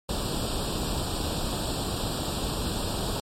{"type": "noise with comb filter", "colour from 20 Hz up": "pink", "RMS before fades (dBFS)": -29, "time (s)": [0.09, 3.2], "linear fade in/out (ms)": 2, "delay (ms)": 0.24, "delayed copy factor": 1, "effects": ["low-pass 10000 Hz 12 dB/octave", "MP3 64 kbps"]}